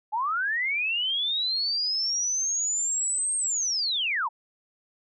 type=linear two-way sweep; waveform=sine; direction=up then down; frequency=816 to 8520 to 816 Hz; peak=-24 dBFS; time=0.12-4.29 s; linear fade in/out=20 ms; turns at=3.36 s; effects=none